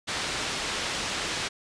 white low-pass noise, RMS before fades -31 dBFS, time 0.07-1.49 s, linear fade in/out 20 ms, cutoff 4600 Hz, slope 12 dB/octave, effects resampled to 22050 Hz

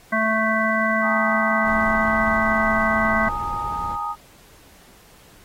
harmonic tone, 220.2 Hz, A3, 2 cents sharp, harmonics 1 / 3 / 5 / 7 / 9, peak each -24 / -24 / -24 / -24 / -24 dBFS, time 0.12-3.29 s, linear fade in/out 10 ms
sine chord, Ab suspended second, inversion none, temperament equal with one note detuned, 830.6 / 917.9 / 1244.5 Hz, Ab5 / Bb5 / Eb6, 0 / -27 / 0 cents, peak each -30 / -30 / -26 dBFS, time 1.01-4.16 s, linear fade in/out 50 ms
brown noise, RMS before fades -33 dBFS, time 1.63-3.98 s, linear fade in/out 50 ms
effects pink hiss -51 dBFS RMS until 5.44 s + AAC 48 kbps

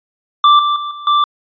square tone with level steps, 1174.7 Hz, D6, in tune, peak -6 / -13 / -21 / -28 / -10 dBFS, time 0.44-1.24 s, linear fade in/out 2 ms, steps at 0.59 / 0.76 / 0.91 / 1.07 s, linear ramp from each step 2 ms, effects resampled to 11025 Hz

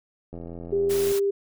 click train, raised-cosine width 2 ms, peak -25 dBFS, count 68, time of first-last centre 0.33-1.119 s, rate 84.9 Hz
sine tone, 398.5 Hz, G4, 28 cents sharp, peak -20 dBFS, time 0.72-1.31 s, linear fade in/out 10 ms
white noise, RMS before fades -34 dBFS, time 0.89-1.2 s, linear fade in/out 20 ms
effects none

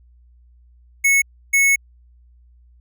square tone bursts at uneven times, 2200 Hz, C#7, 14 cents flat, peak -13 dBFS, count 2, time 1.04-1.22 / 1.53-1.76 s, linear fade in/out 10 ms, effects added 60 Hz sine -48 dBFS peak until 2.8 s

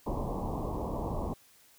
pink low-pass noise, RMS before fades -34 dBFS, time 0.06-1.34 s, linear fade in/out 10 ms, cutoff 1100 Hz, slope 96 dB/octave, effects white hiss -61 dBFS RMS until 1.78 s

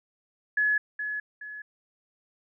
sine tone with echo, 1699 Hz, G#6, 39 cents sharp, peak -21 dBFS, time 0.57-0.78 s, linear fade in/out 5 ms, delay 420 ms, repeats 2, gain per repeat -8 dB, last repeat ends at 1.62 s, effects none

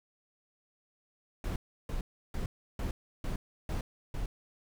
brown noise bursts, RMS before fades -34 dBFS, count 7, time 1.44-4.26 s, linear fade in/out 2 ms, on 120 ms, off 330 ms, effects none

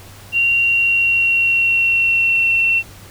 sine tone with pitch glide, 2760 to 2711 Hz, F7 to E7, -21 to +48 cents, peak -12 dBFS, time 0.32-2.83 s, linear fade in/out 50 ms, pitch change -31 cents, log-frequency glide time 0.54-2.53 s, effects added 99 Hz sine -41 dBFS peak until 3.1 s + pink hiss -41 dBFS RMS until 3.1 s

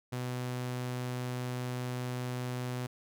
sawtooth tone, 125 Hz, B2, 21 cents sharp, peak -30 dBFS, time 0.12-2.87 s, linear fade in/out 10 ms, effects none

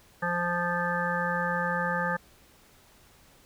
harmonic tone, 174.61 Hz, F3, in tune, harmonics 1 / 3 / 5 / 7 / 9 / 10, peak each -33 / -33 / -33 / -33 / -33 / -33 dBFS, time 0.22-2.17 s, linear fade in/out 10 ms, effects pink hiss -58 dBFS RMS until 3.45 s

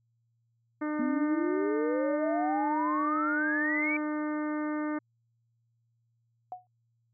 harmonic tone, 302.2 Hz, D4, 50 cents sharp, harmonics 1 / 2 / 3 / 4 / 5 / 6 / 7, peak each -30 / -39 / -43 / -41 / -45 / -46 / -50 dBFS, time 0.81-4.99 s, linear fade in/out 10 ms
sine exponential sweep, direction up, 242.7 to 2336 Hz, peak -28 dBFS, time 0.99-3.97 s, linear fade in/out 5 ms
sine tone with exponential decay, 730 Hz, F#5, 24 cents flat, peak -32 dBFS, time 6.52-6.67 s, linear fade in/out 1 ms, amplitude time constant 31 ms
effects added 116 Hz sine -70 dBFS peak until 7.13 s

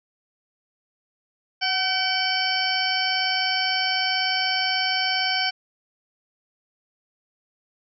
harmonic tone with a mistuned harmonic, 763 Hz, G5, 47 cents flat, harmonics 1 / 2 / 3 / 4 / 6 / 7, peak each -28 / -28 / -28 / -28 / -28 / -28 dBFS, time 1.61-5.51 s, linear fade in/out 20 ms, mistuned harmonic 1, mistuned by -40 cents, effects none

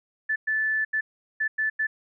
sine tone bursts at uneven times, 1748 Hz, A6, 12 cents flat, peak -22 dBFS, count 6, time 0.29-0.36 / 0.47-0.85 / 0.93-1.01 / 1.4-1.48 / 1.58-1.7 / 1.79-1.87 s, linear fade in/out 10 ms, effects none

